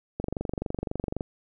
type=click train; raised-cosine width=2 ms; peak=-16 dBFS; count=25; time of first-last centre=0.2-1.208 s; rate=23.8 Hz; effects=none